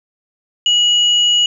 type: tone pair together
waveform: sine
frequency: 2907 / 6914 Hz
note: F#7 / A8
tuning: -31 / -31 cents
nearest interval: octave + minor third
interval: 1500 cents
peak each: -10 / -22 dBFS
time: 0.66-1.46 s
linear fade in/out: 2 ms
effects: none